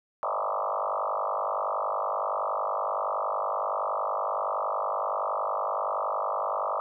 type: tone with frequency modulation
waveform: sine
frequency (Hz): 898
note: A5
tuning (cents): +35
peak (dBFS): -26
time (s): 0.23-6.8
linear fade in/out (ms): 0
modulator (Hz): 50.7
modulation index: 6.9
effects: none